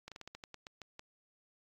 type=slowing click train; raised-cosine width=0.2 ms; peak=-29 dBFS; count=11; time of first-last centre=0.08-0.994 s; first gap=37 ms; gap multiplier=1.19; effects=AAC 48 kbps